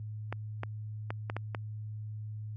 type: clicks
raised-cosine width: 0.5 ms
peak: -20 dBFS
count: 6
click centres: 0.326 / 0.634 / 1.105 / 1.299 / 1.366 / 1.548 s
effects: added 107 Hz sine -37 dBFS peak until 2.56 s + high-pass 60 Hz 12 dB/octave